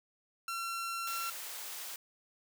sawtooth tone, 1360 Hz, F6, 46 cents flat, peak -32 dBFS, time 0.48-1.3 s, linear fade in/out 2 ms
white high-pass noise, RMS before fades -43 dBFS, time 1.07-1.96 s, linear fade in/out 2 ms, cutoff 550 Hz, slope 12 dB/octave
effects none

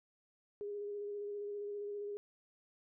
sine tone with vibrato, 410 Hz, G#4, 22 cents flat, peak -39 dBFS, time 0.61-2.17 s, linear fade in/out 0 ms, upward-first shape square, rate 15 Hz, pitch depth 15 cents each way, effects none

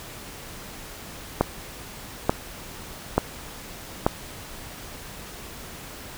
click train, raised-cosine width 1 ms, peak -3 dBFS, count 4, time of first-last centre 1.41-4.065 s, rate 1.13 Hz, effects pink hiss -40 dBFS RMS until 6.17 s

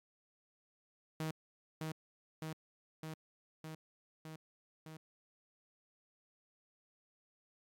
sawtooth tone with echo, 157.9 Hz, D#3, 26 cents sharp, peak -33 dBFS, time 1.2-1.31 s, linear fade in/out 2 ms, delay 610 ms, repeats 6, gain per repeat -2 dB, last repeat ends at 4.97 s, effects AAC 64 kbps

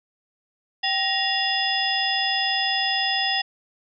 sine tone cluster, 777 / 1878 / 2798 / 3438 / 5030 Hz, G5 / A#6 / F7 / A7 / D#8, -16 / +12 / +3 / -41 / +18 cents, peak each -27 dBFS, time 0.83-3.42 s, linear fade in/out 10 ms, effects none

